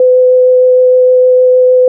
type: tone with vibrato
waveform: sine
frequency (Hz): 506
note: B4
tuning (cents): +42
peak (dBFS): -3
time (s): 0-1.88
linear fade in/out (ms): 2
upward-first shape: triangle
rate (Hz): 6.5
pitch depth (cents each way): 8
effects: none